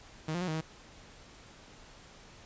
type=tone with pitch steps; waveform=sawtooth; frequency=156.9 / 175.1 / 182.9 / 157.1 / 159.2 Hz; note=D#3 / F3 / F#3 / D#3 / D#3; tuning=+15 / +5 / -20 / +17 / +40 cents; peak=-28 dBFS; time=0.28-0.61 s; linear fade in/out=5 ms; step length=66 ms; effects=pink hiss -54 dBFS RMS until 2.45 s + resampled to 16000 Hz